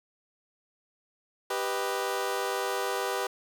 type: chord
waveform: 20% pulse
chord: G augmented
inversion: none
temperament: equal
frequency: 392 / 493.9 / 622.3 Hz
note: G4 / B4 / D#5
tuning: 0 / 0 / 0 cents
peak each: -27 / -27 / -32 dBFS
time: 1.5-3.27 s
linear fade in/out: 5 ms
effects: none